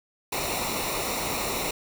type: noise with comb filter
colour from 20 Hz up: pink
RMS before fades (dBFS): -29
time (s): 0.32-1.71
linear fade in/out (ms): 5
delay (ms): 0.62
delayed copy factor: -0.7
effects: none